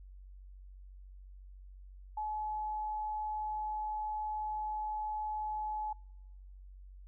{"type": "tone", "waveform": "sine", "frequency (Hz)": 854, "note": "G#5", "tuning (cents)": 48, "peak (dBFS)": -34, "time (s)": [2.17, 5.93], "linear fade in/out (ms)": 5, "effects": ["noise-tail reverb RT60 1.0 s tail -26 dB re dry", "added 47 Hz sine -49 dBFS peak until 7.07 s"]}